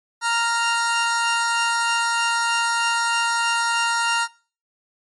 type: tone pair together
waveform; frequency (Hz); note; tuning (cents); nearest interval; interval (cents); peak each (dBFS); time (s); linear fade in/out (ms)
sawtooth; 930.4 / 1394; A#5 / F6; -4 / -4; perfect fifth; 700; -18; 0.21-4.28; 50
effects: noise-tail reverb RT60 0.4 s tail -22 dB re dry + MP3 48 kbps